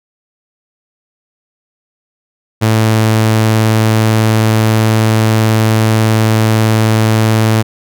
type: tone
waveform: sawtooth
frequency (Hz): 110.2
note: A2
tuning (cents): +3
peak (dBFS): -4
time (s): 2.61-7.63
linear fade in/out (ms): 20
effects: none